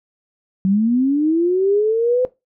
sine linear sweep, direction up, 185 to 510 Hz, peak -13 dBFS, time 0.65-2.25 s, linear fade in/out 0 ms, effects noise-tail reverb RT60 0.2 s tail -17 dB re dry

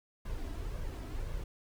brown noise with flanger, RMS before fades -38 dBFS, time 0.25-1.44 s, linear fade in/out 5 ms, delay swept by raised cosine 1.8 to 3.1 ms, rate 1.9 Hz, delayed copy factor +0.5, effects none

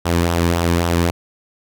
sawtooth tone with flanger, 85.3 Hz, F2, 40 cents flat, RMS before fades -17 dBFS, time 0.05-1.11 s, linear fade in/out 10 ms, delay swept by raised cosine 0.43 to 1.53 ms, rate 3.7 Hz, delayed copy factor -0.5, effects none

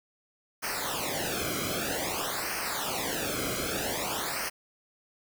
pink noise with flanger, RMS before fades -32 dBFS, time 0.62-4.5 s, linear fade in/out 20 ms, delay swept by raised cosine 0.27 to 1.12 ms, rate 0.52 Hz, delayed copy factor -0.9, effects none

